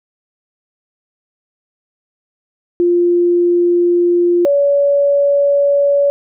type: tone pair in turn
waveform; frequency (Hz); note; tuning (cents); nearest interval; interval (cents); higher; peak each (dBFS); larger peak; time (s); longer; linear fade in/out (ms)
sine; 349.2 / 567.2; F4 / C#5; 0 / +40; minor sixth; 840; second; -9; neither; 2.8-4.45 / 4.45-6.1; neither; 0
effects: none